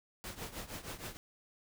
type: noise with tremolo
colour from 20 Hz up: pink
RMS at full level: -41 dBFS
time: 0.24-1.17 s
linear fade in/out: 0 ms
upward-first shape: triangle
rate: 6.4 Hz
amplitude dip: 85%
effects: none